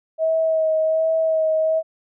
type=tone with vibrato; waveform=sine; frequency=639 Hz; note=D#5; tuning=46 cents sharp; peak=-16 dBFS; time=0.18-1.83 s; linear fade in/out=50 ms; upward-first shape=sine; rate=1.3 Hz; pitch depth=19 cents each way; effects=none